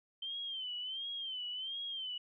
sine tone with vibrato, 3112 Hz, G7, 13 cents flat, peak -38 dBFS, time 0.22-2.18 s, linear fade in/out 5 ms, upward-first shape sine, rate 1.4 Hz, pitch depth 100 cents each way, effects none

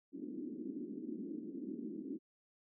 white band-pass noise, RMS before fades -44 dBFS, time 0.12-2.19 s, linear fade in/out 50 ms, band 210 to 340 Hz, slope 48 dB/octave, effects none

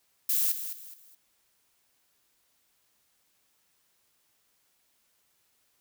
violet noise with echo, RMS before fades -26 dBFS, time 0.29-0.52 s, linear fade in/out 5 ms, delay 210 ms, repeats 3, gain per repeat -10 dB, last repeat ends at 1.15 s, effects white hiss -71 dBFS RMS until 5.8 s

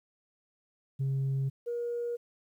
sine tone pair in turn, 135.4 / 475.9 Hz, C#3 / A#4, -40 / +36 cents, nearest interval octave + minor seventh, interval 2176 cents, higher second, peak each -25 / -30 dBFS, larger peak first, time 0.99-1.5 / 1.66-2.17 s, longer neither, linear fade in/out 20 ms, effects tanh soft clip ceiling -26 dBFS + 11-bit

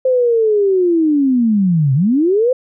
sine linear two-way sweep, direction down then up, 523 to 127.5 to 523 Hz, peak -10 dBFS, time 0.05-2.53 s, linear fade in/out 5 ms, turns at 1.94 s, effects none

